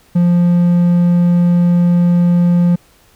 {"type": "tone", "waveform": "triangle", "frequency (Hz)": 174.61, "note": "F3", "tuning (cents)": 0, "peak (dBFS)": -6, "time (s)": [0.15, 2.76], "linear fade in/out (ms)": 10, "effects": ["pink hiss -50 dBFS RMS until 3.15 s"]}